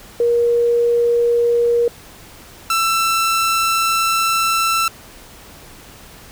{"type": "tone pair in turn", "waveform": ["sine", "sawtooth"], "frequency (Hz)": [473.6, 1335.3], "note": ["A#4", "E6"], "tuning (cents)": [27, 22], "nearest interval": "octave + tritone", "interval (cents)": 1795, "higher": "second", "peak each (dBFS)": [-12, -11], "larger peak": "second", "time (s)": [[0.2, 1.88], [2.7, 4.88]], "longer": "second", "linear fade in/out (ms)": 2, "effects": ["pink hiss -41 dBFS RMS until 6.31 s"]}